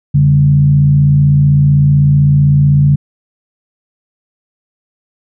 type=tone with frequency modulation; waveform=sine; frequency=142.8 Hz; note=D3; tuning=48 cents flat; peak=-5 dBFS; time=0.14-2.96 s; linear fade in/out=10 ms; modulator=55.8 Hz; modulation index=0.5; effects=none